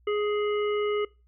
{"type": "harmonic tone", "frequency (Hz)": 417.1, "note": "G#4", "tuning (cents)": 7, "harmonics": [1, 3, 5, 7], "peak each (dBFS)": [-24, -34, -38, -41], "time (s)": [0.07, 1.05], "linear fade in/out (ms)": 5, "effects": ["noise-tail reverb RT60 0.3 s tail -24 dB re dry", "added 60 Hz sine -58 dBFS peak until 1.27 s"]}